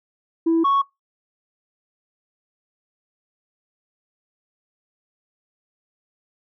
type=tone pair in turn; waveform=sine; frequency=329.6 / 1108.6 Hz; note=E4 / C#6; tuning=0 / 0 cents; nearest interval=octave + major sixth; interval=2100 cents; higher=second; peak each=-13 dBFS; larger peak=neither; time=0.46-0.64 / 0.64-0.82 s; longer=neither; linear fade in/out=10 ms; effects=noise-tail reverb RT60 0.2 s tail -23 dB re dry + tanh soft clip ceiling -13 dBFS